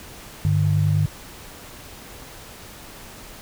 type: tone pair together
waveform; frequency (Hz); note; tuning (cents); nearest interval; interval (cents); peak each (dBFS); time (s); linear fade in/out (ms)
sine; 99.93 / 150; G2 / D3; +34 / +37; perfect fifth; 703; -19; 0.45-1.06; 0
effects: pink hiss -41 dBFS RMS until 3.41 s